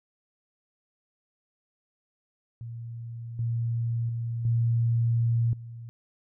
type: tone with level steps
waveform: sine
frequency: 116.54 Hz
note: A#2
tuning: in tune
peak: -35 / -25 / -28 / -21 / -38 dBFS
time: 2.61-5.89 s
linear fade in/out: 0 ms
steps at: 3.39 / 4.09 / 4.45 / 5.53 s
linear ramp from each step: 2 ms
effects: none